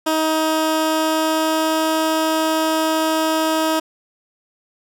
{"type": "tone with pitch glide", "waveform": "15% pulse", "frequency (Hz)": [315.9, 317.7], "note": ["D#4", "D#4"], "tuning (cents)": [26, 36], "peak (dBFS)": -10, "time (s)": [0.06, 3.8], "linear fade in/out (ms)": 10, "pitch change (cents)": 10, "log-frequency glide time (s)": [0.83, 1.93], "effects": []}